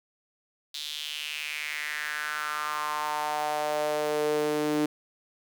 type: tone with high-pass filter sweep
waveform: sawtooth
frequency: 150.5 Hz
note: D3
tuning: 43 cents sharp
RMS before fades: -30 dBFS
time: 0.74-4.86 s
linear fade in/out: 5 ms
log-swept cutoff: 3800 to 320 Hz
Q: 4.2
effects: none